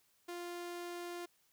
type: tone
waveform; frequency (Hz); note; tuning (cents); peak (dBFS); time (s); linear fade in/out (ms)
sawtooth; 349.2; F4; 0; -38; 0.28-1.26; 10
effects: white hiss -73 dBFS RMS until 1.52 s